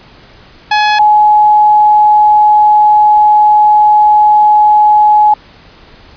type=tone pair in turn; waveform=sawtooth / sine; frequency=844 / 844 Hz; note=G#5 / G#5; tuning=+28 / +28 cents; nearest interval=unison; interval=0 cents; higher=neither; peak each=-3 dBFS; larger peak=neither; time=0.71-0.99 / 0.99-5.34 s; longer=second; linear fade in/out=5 ms; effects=pink hiss -39 dBFS RMS until 6.16 s + resampled to 11025 Hz